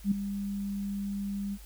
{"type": "tone with ADSR envelope", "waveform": "sine", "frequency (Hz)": 200, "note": "G3", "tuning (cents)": 35, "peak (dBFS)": -20, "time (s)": [0.04, 1.58], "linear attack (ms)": 75, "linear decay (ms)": 5, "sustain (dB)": -11, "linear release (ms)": 48, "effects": ["added 50 Hz sine -46 dBFS peak until 1.65 s", "white hiss -55 dBFS RMS until 1.65 s"]}